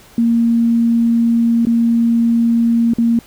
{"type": "tone with dropouts", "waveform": "sine", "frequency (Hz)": 232.3, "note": "A#3", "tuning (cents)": -6, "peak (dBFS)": -10, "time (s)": [0.18, 3.19], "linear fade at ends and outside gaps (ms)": 2, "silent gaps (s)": [[1.652, 1.669], [2.936, 2.984]], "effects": ["pink hiss -44 dBFS RMS until 3.26 s"]}